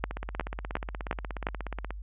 two click trains, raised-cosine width 0.5 ms, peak -20 / -12 dBFS, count 31 / 5, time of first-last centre 0.11-1.906 / 0.04-1.469 s, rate 16.7 / 2.8 Hz, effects added 50 Hz sine -37 dBFS peak until 2.02 s + resampled to 8000 Hz

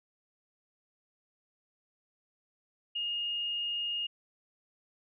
sine tone, 2847 Hz, F7, 33 cents sharp, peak -31 dBFS, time 2.95-4.07 s, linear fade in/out 10 ms, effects none

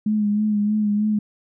sine tone with vibrato, 210 Hz, G#3, 19 cents sharp, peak -17 dBFS, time 0.06-1.19 s, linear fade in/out 5 ms, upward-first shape sine, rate 3.2 Hz, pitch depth 35 cents each way, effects none

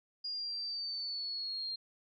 sine linear sweep, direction down, 4854 to 4186 Hz, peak -36 dBFS, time 0.24-1.76 s, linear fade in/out 10 ms, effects none

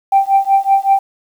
sine tone with tremolo, 784 Hz, G5, in tune, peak -4 dBFS, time 0.12-0.99 s, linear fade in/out 5 ms, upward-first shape triangle, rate 5.3 Hz, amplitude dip 100%, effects tanh soft clip ceiling -3 dBFS + 7-bit

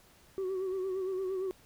sine tone with vibrato, 377.5 Hz, F#4, 35 cents sharp, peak -29 dBFS, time 0.38-1.51 s, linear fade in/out 0 ms, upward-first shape sine, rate 8.7 Hz, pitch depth 50 cents each way, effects tanh soft clip ceiling -30 dBFS + pink hiss -61 dBFS RMS until 1.65 s

